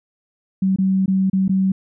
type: tone with dropouts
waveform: sine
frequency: 190.7 Hz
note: G3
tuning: 47 cents flat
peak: -14 dBFS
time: 0.62-1.72 s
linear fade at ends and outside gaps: 5 ms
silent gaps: 0.761-0.785 / 1.06-1.079 / 1.299-1.331 / 1.481-1.493 s
effects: none